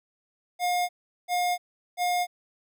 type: tone bursts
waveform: square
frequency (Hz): 713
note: F5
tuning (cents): +36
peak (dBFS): -24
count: 3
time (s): 0.59-2.27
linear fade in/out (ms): 50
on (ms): 300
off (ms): 390
effects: none